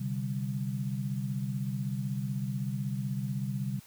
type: chord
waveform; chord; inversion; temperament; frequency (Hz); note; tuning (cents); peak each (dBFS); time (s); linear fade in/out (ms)
sine; C suspended second; none; equal; 130.81 / 146.83 / 196; C3 / D3 / G3; 0 / 0 / 0; -33 / -37 / -35; 0-3.8; 10
effects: white hiss -56 dBFS RMS until 3.86 s